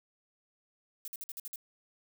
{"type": "noise bursts", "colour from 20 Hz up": "violet", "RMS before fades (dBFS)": -41, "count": 7, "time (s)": [1.05, 1.558], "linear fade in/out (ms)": 0, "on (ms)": 28, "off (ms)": 52, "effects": []}